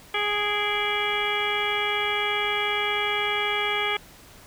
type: harmonic tone with a mistuned harmonic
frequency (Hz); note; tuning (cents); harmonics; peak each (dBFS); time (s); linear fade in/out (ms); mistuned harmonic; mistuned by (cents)
414.8; G#4; -2; 1 / 2 / 3 / 4 / 5 / 6 / 7 / 8; -31 / -31 / -31 / -33 / -31 / -29 / -34 / -31; 0.14-3.97; 5; 6; -110
effects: pink hiss -49 dBFS RMS until 4.46 s